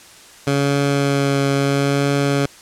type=tone with vibrato; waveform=15% pulse; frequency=140 Hz; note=C#3; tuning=18 cents sharp; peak=-9 dBFS; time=0.47-2.46 s; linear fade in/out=2 ms; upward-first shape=triangle; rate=0.75 Hz; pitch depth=16 cents each way; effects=white hiss -43 dBFS RMS until 2.61 s + low-pass 9000 Hz 12 dB/octave